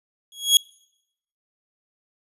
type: tone with exponential growth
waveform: sawtooth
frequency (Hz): 3322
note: G#7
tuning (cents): 0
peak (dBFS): -5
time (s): 0.32-0.57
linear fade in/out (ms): 1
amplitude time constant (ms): 54
effects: noise-tail reverb RT60 0.8 s tail -26 dB re dry + resampled to 32000 Hz